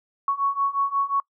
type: beating tone pair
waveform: sine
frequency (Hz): 1108.7 / 1114.3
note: C#6 / C#6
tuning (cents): 0 / +9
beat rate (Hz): 5.6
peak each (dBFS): -25 / -23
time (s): 0.28-1.2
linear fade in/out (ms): 2
effects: noise-tail reverb RT60 0.1 s tail -25 dB re dry